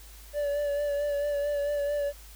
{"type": "tone with vibrato", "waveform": "triangle", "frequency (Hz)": 578, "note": "D5", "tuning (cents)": -28, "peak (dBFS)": -24, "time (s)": [0.33, 2.13], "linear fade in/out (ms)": 50, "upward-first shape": "sine", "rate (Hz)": 4.5, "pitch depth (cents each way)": 27, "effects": ["added 52 Hz sine -47 dBFS peak until 2.35 s", "white hiss -52 dBFS RMS until 2.35 s"]}